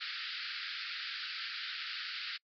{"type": "band-pass noise", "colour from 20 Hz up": "white", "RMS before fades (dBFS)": -41, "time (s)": [0, 2.38], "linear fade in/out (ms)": 20, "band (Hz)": [1300, 4900], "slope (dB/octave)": 96, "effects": ["noise-tail reverb RT60 0.1 s tail -26 dB re dry"]}